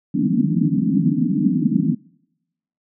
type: band-pass noise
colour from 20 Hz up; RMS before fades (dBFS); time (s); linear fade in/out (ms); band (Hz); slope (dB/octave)
pink; -18; 0.14-1.95; 10; 150 to 300; 96
effects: noise-tail reverb RT60 0.9 s tail -26 dB re dry

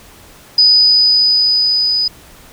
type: tone with level ramp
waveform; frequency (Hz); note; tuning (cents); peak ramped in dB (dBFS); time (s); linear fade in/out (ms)
sine; 4978; D#8; 0; -5 to -12; 0.58-2.08; 5
effects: pink hiss -41 dBFS RMS until 2.52 s

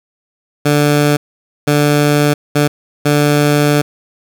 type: tone bursts at uneven times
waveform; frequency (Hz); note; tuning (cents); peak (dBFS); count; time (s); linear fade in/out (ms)
15% pulse; 146.83; D3; 0; -3; 4; 0.65-1.17 / 1.67-2.34 / 2.55-2.68 / 3.05-3.82; 10
effects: none

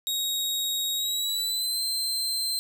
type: tone with pitch glide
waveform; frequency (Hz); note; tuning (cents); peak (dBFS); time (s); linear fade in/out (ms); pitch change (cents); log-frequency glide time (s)
sawtooth; 3777 to 4119; A#7 to C8; +22 to -28; -23; 0.07-2.59; 0; +150; 0.94-1.82
effects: none

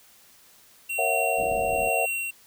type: tone with tremolo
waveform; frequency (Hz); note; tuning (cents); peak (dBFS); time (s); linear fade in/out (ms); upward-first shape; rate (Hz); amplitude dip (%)
square; 2736; F7; -36; -26; 0.89-2.31; 10; sine; 1.1; 60
type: chord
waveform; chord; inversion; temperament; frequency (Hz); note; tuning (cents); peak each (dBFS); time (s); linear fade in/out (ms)
sine; F# dominant seventh; first; equal with one note detuned; 466.2 / 554.4 / 668.5 / 740; A#4 / C#5 / E5 / F#5; 0 / 0 / +24 / 0; -31 / -30 / -27 / -27; 0.98-2.06; 10
type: low-pass noise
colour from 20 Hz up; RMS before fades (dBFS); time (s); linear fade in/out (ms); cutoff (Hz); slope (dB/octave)
pink; -38; 1.37-1.9; 20; 710; 96
effects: white hiss -55 dBFS RMS until 2.46 s

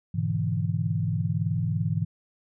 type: chord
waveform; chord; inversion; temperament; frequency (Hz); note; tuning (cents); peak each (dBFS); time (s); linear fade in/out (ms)
sine; E dominant seventh; first; equal; 103.83 / 123.47 / 146.83 / 164.81; G#2 / B2 / D3 / E3; 0 / 0 / 0 / 0; -28 / -31 / -31 / -28; 0.14-2.05; 10
effects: none

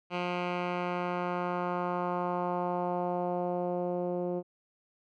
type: tone with low-pass filter sweep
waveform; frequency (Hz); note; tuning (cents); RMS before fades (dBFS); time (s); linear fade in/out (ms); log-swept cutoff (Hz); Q
10% pulse; 177.6; F3; +29; -32; 0.1-4.43; 50; 2700 to 450; 1.7
effects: none

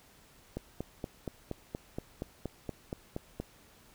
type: click train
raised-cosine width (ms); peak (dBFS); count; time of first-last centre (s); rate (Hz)
2; -22; 13; 0.57-3.4; 4.24
effects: pink hiss -60 dBFS RMS until 3.94 s

